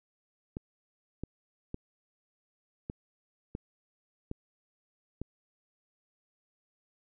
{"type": "clicks", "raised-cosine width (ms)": 3, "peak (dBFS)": -23, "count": 7, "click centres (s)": [0.569, 1.236, 1.744, 2.899, 3.551, 4.314, 5.216], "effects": []}